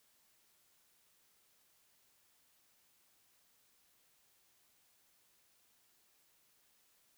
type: silence
effects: white hiss -72 dBFS RMS until 7.17 s